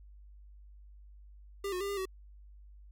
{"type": "tone with pitch steps", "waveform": "square", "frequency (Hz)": [398.8, 363.2, 398.9, 402.5, 378.5], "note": ["G4", "F#4", "G4", "G4", "F#4"], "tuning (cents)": [30, -32, 30, 46, 39], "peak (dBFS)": -34, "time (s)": [1.64, 2.055], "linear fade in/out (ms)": 5, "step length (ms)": 83, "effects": ["added 50 Hz sine -51 dBFS peak until 2.91 s"]}